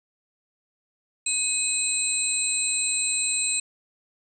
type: tone cluster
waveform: sine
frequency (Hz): 2535 / 4031 / 7640 / 8260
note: D#7 / B7 / A#8 / C9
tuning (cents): +32 / +35 / +42 / -23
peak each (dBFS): -30 / -32 / -27 / -26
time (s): 1.26-3.6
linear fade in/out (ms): 5
effects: none